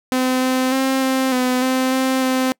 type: tone with pitch steps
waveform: sawtooth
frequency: 256.5 / 258 / 265.4 / 263 / 252.6 / 259.2 / 261.9 / 259.1 Hz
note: C4 / C4 / C4 / C4 / B3 / C4 / C4 / C4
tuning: -34 / -24 / +25 / +9 / +39 / -16 / +2 / -17 cents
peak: -12 dBFS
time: 0.12-2.52 s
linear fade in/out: 0 ms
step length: 300 ms
effects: noise-tail reverb RT60 0.1 s tail -26 dB re dry